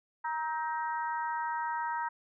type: harmonic tone with a mistuned harmonic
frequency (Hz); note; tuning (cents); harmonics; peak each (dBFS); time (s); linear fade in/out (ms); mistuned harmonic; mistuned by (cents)
313.7; D#4; +14; 3 / 4 / 5 / 6; -32 / -41 / -40 / -44; 0.24-2.09; 10; 4; +45
effects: none